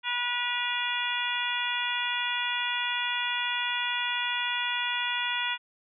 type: harmonic tone with a mistuned harmonic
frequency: 485.9 Hz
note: B4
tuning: 28 cents flat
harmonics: 2 / 3 / 4 / 5 / 6 / 7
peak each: -34 / -34 / -34 / -34 / -34 / -34 dBFS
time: 0.03-5.58 s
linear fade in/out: 50 ms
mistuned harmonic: 6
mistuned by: -51 cents
effects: none